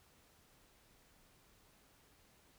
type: silence
effects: pink hiss -68 dBFS RMS until 2.58 s